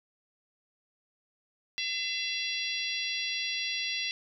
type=harmonic tone with a mistuned harmonic; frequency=677 Hz; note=E5; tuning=46 cents sharp; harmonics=3 / 4 / 5 / 6 / 7 / 8; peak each=-38 / -35 / -36 / -39 / -38 / -42 dBFS; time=1.78-4.11 s; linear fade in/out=0 ms; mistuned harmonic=8; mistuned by=+65 cents; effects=none